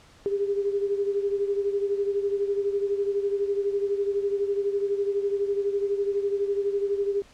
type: beating tone pair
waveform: sine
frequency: 399.5 / 411.5 Hz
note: G4 / G#4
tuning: +33 / -16 cents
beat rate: 12 Hz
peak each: -24 / -30 dBFS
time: 0.26-7.22 s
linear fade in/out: 0 ms
effects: pink hiss -54 dBFS RMS until 7.33 s + low-pass 7000 Hz 12 dB/octave